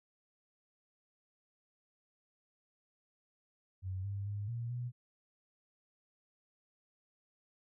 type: tone with pitch steps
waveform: sine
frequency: 93.8 / 99.7 / 102.4 / 117.7 / 122.2 Hz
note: F#2 / G2 / G#2 / A#2 / B2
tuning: +24 / +30 / -24 / +17 / -18 cents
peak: -36 dBFS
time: 3.82-4.92 s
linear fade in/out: 50 ms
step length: 220 ms
effects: none